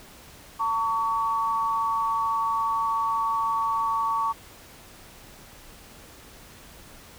sine tone pair together, 903 / 1129.1 Hz, A5 / C#6, +45 / +32 cents, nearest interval major third, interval 387 cents, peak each -27 / -24 dBFS, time 0.59-4.33 s, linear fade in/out 20 ms, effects pink hiss -48 dBFS RMS until 7.18 s

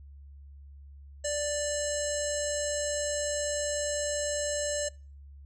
square tone with low-pass filter, 587.3 Hz, D5, in tune, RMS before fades -31 dBFS, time 1.24-4.89 s, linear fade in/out 10 ms, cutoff 7500 Hz, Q 9.1, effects noise-tail reverb RT60 0.4 s tail -24 dB re dry + added 70 Hz sine -46 dBFS peak until 5.45 s

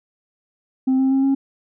sine tone with pitch steps, 261.6 / 265.1 / 268.6 / 272.2 Hz, C4 / C4 / C4 / C#4, 0 / +23 / +46 / -31 cents, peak -12 dBFS, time 0.87-1.35 s, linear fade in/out 10 ms, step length 120 ms, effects tanh soft clip ceiling -13 dBFS

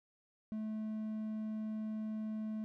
triangle tone, 216.7 Hz, A3, 26 cents flat, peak -35 dBFS, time 0.52-2.64 s, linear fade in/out 0 ms, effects none

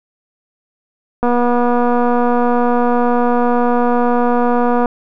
click train, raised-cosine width 1 ms, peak -3 dBFS, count 879, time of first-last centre 1.23-4.858 s, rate 242 Hz, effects none

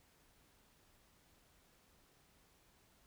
silence, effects pink hiss -70 dBFS RMS until 3.06 s

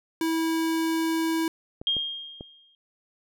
square tone, 325.3 Hz, E4, 23 cents flat, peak -24 dBFS, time 0.21-1.48 s, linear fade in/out 2 ms
clicks, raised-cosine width 2 ms, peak -24 dBFS, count 3, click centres 1.815 / 1.967 / 2.409 s
sine tone with exponential decay, 3226 Hz, G7, 49 cents sharp, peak -20 dBFS, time 1.87-2.75 s, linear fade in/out 1 ms, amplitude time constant 190 ms
effects none

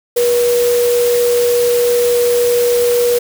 sine tone in noise, 481.8 Hz, B4, 43 cents flat, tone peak -10 dBFS, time 0.16-3.19 s, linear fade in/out 10 ms, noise white, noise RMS -23 dBFS, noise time 0.16-3.19 s, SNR +10 dB, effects none

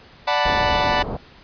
sawtooth chord, B minor seventh, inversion first, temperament equal, 587.3 / 740 / 880 / 987.8 Hz, D5 / F#5 / A5 / B5, 0 / 0 / 0 / 0 cents, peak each -19 dBFS, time 0.27-1.03 s, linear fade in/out 10 ms
pink low-pass noise, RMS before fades -27 dBFS, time 0.45-1.17 s, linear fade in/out 5 ms, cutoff 1000 Hz, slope 24 dB/octave
effects pink hiss -47 dBFS RMS until 1.43 s + resampled to 11025 Hz

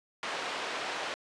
pink band-pass noise, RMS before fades -36 dBFS, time 0.23-1.14 s, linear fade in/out 0 ms, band 540 to 3800 Hz, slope 12 dB/octave, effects resampled to 22050 Hz

